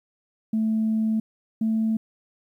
sine tone pair in turn, 220 / 221.5 Hz, A3 / A3, 0 / +12 cents, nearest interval unison, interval 12 cents, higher second, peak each -19 dBFS, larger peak neither, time 0.53-1.2 / 1.61-1.97 s, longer first, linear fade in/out 5 ms, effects tanh soft clip ceiling -16 dBFS + 10-bit

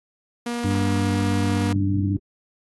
sawtooth tone, 238.2 Hz, A#3, 38 cents sharp, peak -21 dBFS, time 0.46-1.73 s, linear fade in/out 5 ms
harmonic tone, 98 Hz, G2, in tune, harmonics 1 / 2 / 3, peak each -22 / -27 / -25 dBFS, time 0.64-2.17 s, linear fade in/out 5 ms
effects AAC 32 kbps

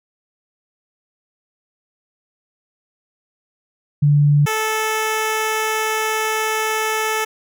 sine / 10% pulse tone pair in turn, 145.8 / 436.9 Hz, D3 / A4, -12 / -12 cents, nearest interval octave + perfect fifth, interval 1900 cents, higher second, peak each -10 dBFS, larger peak neither, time 4.02-4.46 / 4.46-7.25 s, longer second, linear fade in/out 10 ms, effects none

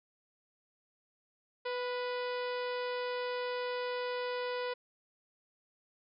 harmonic tone with a mistuned harmonic, 495.2 Hz, B4, 5 cents sharp, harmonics 1 / 2 / 3 / 4 / 5 / 6 / 7 / 8 / 9 / 10, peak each -35 / -41 / -45 / -47 / -49 / -51 / -52 / -53 / -54 / -55 dBFS, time 1.65-4.74 s, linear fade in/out 10 ms, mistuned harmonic 3, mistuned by -26 cents, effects none

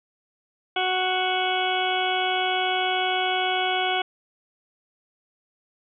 harmonic tone, 370.2 Hz, F#4, 1 cent sharp, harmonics 1 / 2 / 3 / 4 / 6 / 7 / 8 / 9, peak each -30 / -25 / -35 / -30 / -30 / -37 / -31 / -31 dBFS, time 0.76-4.02 s, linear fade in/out 5 ms, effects none

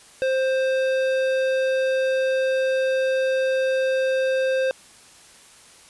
sine tone with hard clipping, 525 Hz, C5, 6 cents sharp, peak -21 dBFS, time 0.22-4.71 s, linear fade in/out 0 ms, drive 13 dB, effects white hiss -49 dBFS RMS until 5.89 s + resampled to 24000 Hz

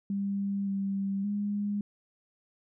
sine tone with pitch steps, 198.8 / 196.3 / 204.7 Hz, G3 / G3 / G#3, +25 / +3 / -25 cents, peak -28 dBFS, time 0.1-1.81 s, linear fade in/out 2 ms, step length 570 ms, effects none

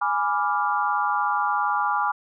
sine chord, G# diminished seventh, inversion none, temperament equal, 830.6 / 987.8 / 1174.7 / 1396.9 Hz, G#5 / B5 / D6 / F6, 0 / 0 / 0 / 0 cents, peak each -25 / -27 / -25 / -28 dBFS, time 0.01-2.12 s, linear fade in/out 10 ms, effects none

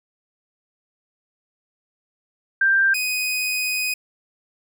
sine / sawtooth tone pair in turn, 1579 / 2499 Hz, G6 / D#7, +12 / +7 cents, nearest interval minor sixth, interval 795 cents, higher second, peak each -14 / -18 dBFS, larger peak first, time 2.61-2.94 / 2.94-3.94 s, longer second, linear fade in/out 5 ms, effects none

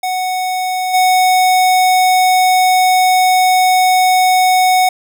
square tone with level steps, 740 Hz, F#5, in tune, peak -16 / -9 dBFS, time 0.03-4.89 s, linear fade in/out 5 ms, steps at 0.93 s, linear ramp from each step 20 ms, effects none

